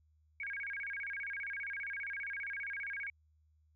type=tone with vibrato; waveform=sine; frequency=1904 Hz; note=A#6; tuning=36 cents sharp; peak=-38 dBFS; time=0.4-3.1 s; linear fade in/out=2 ms; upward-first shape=square; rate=15 Hz; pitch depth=280 cents each way; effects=added 77 Hz sine -67 dBFS peak until 3.75 s